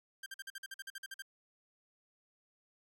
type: tone bursts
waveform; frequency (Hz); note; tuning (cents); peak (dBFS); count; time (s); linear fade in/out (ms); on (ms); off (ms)
sawtooth; 1583; G6; +17; -39; 13; 0.23-1.222; 5; 32; 48
effects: 12-bit